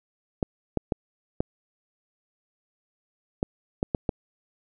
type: clicks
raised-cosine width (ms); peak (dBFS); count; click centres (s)
2; -10; 8; 0.428 / 0.773 / 0.922 / 1.405 / 3.429 / 3.829 / 3.948 / 4.092
effects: none